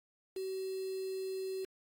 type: tone with quantisation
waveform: sine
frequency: 380 Hz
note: F#4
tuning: 46 cents sharp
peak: -36 dBFS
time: 0.36-1.65 s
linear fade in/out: 5 ms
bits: 8
effects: AAC 64 kbps